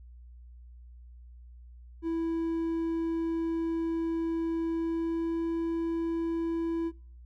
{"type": "tone with pitch glide", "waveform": "triangle", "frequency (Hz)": [329.6, 331.7], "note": ["E4", "E4"], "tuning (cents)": [0, 11], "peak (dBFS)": -26, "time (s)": [2.02, 6.92], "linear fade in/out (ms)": 50, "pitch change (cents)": 11, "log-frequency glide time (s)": [4.71, 5.46], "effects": ["noise-tail reverb RT60 0.5 s tail -26 dB re dry", "added 60 Hz sine -47 dBFS peak until 7.25 s"]}